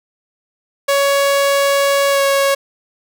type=tone with pitch glide; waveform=sawtooth; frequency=559 to 552.9 Hz; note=C#5 to C#5; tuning=+14 to -5 cents; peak=-8 dBFS; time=0.88-2.55 s; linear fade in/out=10 ms; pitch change=-19 cents; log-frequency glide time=2.1-2.22 s; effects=none